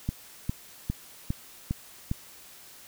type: click train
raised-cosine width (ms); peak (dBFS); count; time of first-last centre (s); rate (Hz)
5; -15; 6; 0.09-2.114; 2.47
effects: white hiss -50 dBFS RMS until 2.87 s